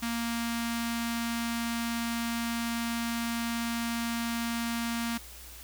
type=tone with notch filter; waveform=sawtooth; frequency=233.1 Hz; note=A#3; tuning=in tune; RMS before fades=-32 dBFS; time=0.02-5.18 s; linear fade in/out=10 ms; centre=470 Hz; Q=0.52; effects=added 60 Hz sine -49 dBFS peak until 5.63 s + white hiss -48 dBFS RMS until 5.63 s